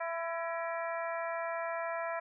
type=harmonic tone with a mistuned harmonic; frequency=333.8 Hz; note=E4; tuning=22 cents sharp; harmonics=2 / 3 / 4 / 5 / 6 / 7; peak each=-36 / -40 / -42 / -44 / -46 / -47 dBFS; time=0-2.2 s; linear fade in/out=10 ms; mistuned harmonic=6; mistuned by=-65 cents; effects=none